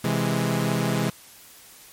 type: chord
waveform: sawtooth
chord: C augmented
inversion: none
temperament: equal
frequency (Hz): 130.81 / 164.81 / 207.7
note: C3 / E3 / G#3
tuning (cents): 0 / 0 / 0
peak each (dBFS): -22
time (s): 0.04-1.1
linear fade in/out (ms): 5
effects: white hiss -48 dBFS RMS until 1.92 s + MP3 64 kbps